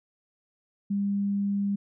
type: tone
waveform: sine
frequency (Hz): 200.5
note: G3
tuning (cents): +39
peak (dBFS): -24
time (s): 0.9-1.76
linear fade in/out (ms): 10
effects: none